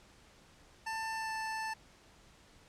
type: tone with pitch glide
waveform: 25% pulse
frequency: 890 to 882.3 Hz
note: A5 to A5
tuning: +20 to +5 cents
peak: -32 dBFS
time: 0.86-1.74 s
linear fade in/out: 10 ms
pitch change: -15 cents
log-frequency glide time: 1.15-1.33 s
effects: pink hiss -61 dBFS RMS until 2.68 s + low-pass 8000 Hz 12 dB/octave